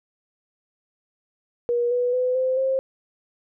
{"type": "tone with pitch steps", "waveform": "sine", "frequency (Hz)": [478.8, 491.1, 503.8, 516.7, 530], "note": ["A#4", "B4", "B4", "C5", "C5"], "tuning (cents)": [46, -10, 34, -22, 22], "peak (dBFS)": -19, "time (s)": [1.69, 2.79], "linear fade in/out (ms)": 0, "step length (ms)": 220, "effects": []}